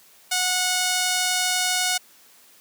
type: tone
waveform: 5% pulse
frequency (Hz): 732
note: F#5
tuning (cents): -19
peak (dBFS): -9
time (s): 0.31-1.98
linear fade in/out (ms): 10
effects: white hiss -53 dBFS RMS until 2.6 s + high-pass 150 Hz 12 dB/octave